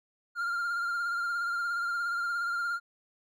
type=tone with vibrato; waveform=triangle; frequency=1396.9 Hz; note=F6; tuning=in tune; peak=-27 dBFS; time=0.35-2.8 s; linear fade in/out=50 ms; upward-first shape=sine; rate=17 Hz; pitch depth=32 cents each way; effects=none